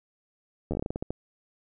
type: slowing click train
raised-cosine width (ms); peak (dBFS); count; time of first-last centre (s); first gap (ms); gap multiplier
2; -17; 12; 0.71-1.106; 11; 1.22
effects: none